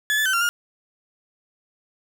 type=tone with pitch steps; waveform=35% pulse; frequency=1717 / 1740 / 1531 / 1379 / 1418 Hz; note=A6 / A6 / G6 / F6 / F6; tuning=-43 / -20 / -41 / -22 / +26 cents; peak=-17 dBFS; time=0.1-0.49 s; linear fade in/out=0 ms; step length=78 ms; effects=none